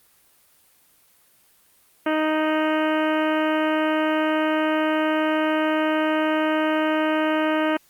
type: harmonic tone with a mistuned harmonic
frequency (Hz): 311.1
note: D#4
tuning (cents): 0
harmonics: 1 / 2 / 3 / 4 / 5 / 6 / 7 / 8 / 9 / 10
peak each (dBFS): -22 / -24 / -29 / -30 / -30 / -34 / -37 / -38 / -39 / -39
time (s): 2.06-7.77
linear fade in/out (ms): 5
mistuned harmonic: 10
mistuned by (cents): -38
effects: white hiss -58 dBFS RMS until 7.89 s + Opus 32 kbps